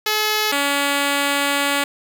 5% pulse tone pair in turn, 427.4 / 283.1 Hz, G#4 / C#4, +50 / +37 cents, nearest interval perfect fifth, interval 713 cents, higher first, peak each -6 dBFS, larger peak neither, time 0.06-0.52 / 0.52-1.84 s, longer second, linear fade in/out 5 ms, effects none

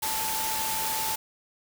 sine tone in noise, 880 Hz, A5, in tune, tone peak -32 dBFS, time 0.02-1.16 s, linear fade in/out 10 ms, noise white, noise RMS -30 dBFS, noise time 0.02-1.16 s, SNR -5 dB, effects none

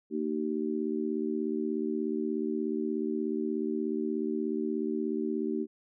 harmonic tone, 76.7 Hz, D#2, 24 cents flat, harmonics 3 / 4 / 5, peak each -33 / -33 / -33 dBFS, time 0.1-5.67 s, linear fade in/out 50 ms, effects none

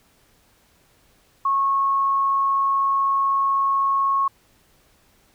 sine tone, 1096 Hz, C#6, 20 cents flat, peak -17 dBFS, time 1.45-4.28 s, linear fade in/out 5 ms, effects pink hiss -59 dBFS RMS until 5.34 s

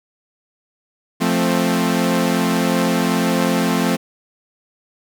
sawtooth chord, F major, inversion none, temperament equal with one note detuned, 174.61 / 220 / 262.7 Hz, F3 / A3 / C4, 0 / 0 / +7 cents, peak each -16 dBFS, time 1.2-3.97 s, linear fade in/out 20 ms, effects none

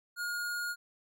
square tone, 1431 Hz, F6, 42 cents sharp, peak -34 dBFS, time 0.16-0.76 s, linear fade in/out 50 ms, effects none

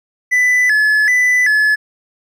triangle tone with vibrato, 1848 Hz, A#6, 16 cents flat, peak -8 dBFS, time 0.31-1.76 s, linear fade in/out 20 ms, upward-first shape square, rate 1.3 Hz, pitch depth 130 cents each way, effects none

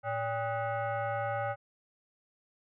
sine tone with frequency modulation, 112.4 Hz, A2, 37 cents sharp, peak -30 dBFS, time 0.03-1.56 s, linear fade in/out 50 ms, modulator 685 Hz, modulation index 1.8, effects none

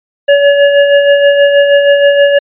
square tone with tremolo, 568 Hz, C#5, 42 cents sharp, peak -3 dBFS, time 0.28-2.39 s, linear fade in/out 10 ms, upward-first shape sine, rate 6.3 Hz, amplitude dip 45%, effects resampled to 8000 Hz

